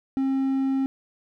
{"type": "tone", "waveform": "triangle", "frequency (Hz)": 268.2, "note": "C4", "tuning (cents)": 43, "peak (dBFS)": -19, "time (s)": [0.17, 0.86], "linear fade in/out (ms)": 0, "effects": []}